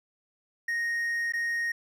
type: tone with dropouts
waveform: triangle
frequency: 1864.7 Hz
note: A#6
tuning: in tune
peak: -25 dBFS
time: 0.68-1.72 s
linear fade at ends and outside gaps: 5 ms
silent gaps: 1.323-1.335 s
effects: none